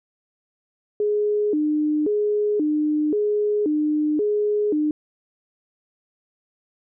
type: tone with vibrato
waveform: sine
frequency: 355.4 Hz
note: F4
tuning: 30 cents sharp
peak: -18 dBFS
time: 1-4.91 s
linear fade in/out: 2 ms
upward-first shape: square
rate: 0.94 Hz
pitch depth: 280 cents each way
effects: none